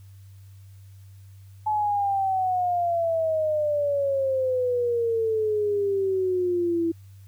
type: exponential sweep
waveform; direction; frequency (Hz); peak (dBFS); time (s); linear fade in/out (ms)
sine; down; 861 to 329.6; -21; 1.66-6.92; 10
effects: added 97 Hz sine -44 dBFS peak until 7.27 s + white hiss -63 dBFS RMS until 7.27 s